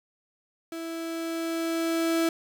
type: tone with level ramp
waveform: 35% pulse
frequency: 329.6 Hz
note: E4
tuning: in tune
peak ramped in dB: -32 to -20 dBFS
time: 0.72-2.29 s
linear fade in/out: 2 ms
effects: none